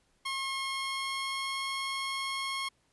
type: tone with pitch glide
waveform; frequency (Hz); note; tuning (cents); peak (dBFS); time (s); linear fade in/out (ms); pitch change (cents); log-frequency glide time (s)
15% pulse; 1077 to 1083.2; C6 to C#6; +50 to -40; -26; 0.25-2.69; 10; +10; 0.6-1.66
effects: pink hiss -71 dBFS RMS until 2.92 s + resampled to 24000 Hz